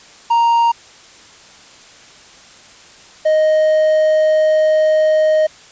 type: tone pair in turn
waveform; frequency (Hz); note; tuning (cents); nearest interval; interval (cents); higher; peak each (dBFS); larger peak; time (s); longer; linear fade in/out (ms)
triangle; 932.3 / 622.2; A#5 / D#5; 0 / 0; perfect fifth; 700; first; -8; neither; 0.3-0.72 / 3.25-5.47; second; 10
effects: white hiss -42 dBFS RMS until 5.71 s + resampled to 16000 Hz